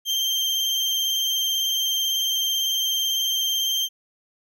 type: tone with vibrato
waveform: 35% pulse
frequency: 3157 Hz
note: G7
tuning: 12 cents sharp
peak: -19 dBFS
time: 0.05-3.89 s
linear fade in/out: 50 ms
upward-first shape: sine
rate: 18 Hz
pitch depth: 18 cents each way
effects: none